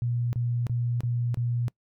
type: tone bursts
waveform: sine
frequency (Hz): 120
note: B2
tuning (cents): -49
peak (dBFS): -24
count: 5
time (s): 0.02-1.682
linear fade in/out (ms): 0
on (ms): 310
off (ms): 28
effects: noise-tail reverb RT60 0.1 s tail -24 dB re dry